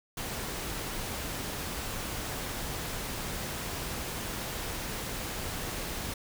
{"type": "noise", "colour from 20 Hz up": "pink", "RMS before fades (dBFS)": -36, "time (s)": [0.17, 6.14], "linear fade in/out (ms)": 5, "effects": []}